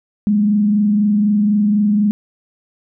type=tone with frequency modulation; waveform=sine; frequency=207.7 Hz; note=G#3; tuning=in tune; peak=-11 dBFS; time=0.27-2.11 s; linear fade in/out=0 ms; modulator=24 Hz; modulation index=0.37; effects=none